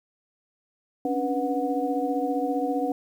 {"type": "tone cluster", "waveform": "sine", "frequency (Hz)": [273.2, 288.3, 491, 734], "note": ["C#4", "D4", "B4", "F#5"], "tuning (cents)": [-25, -32, -10, -14], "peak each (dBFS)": -29, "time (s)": [1.05, 2.92], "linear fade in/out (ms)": 2, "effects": ["9-bit"]}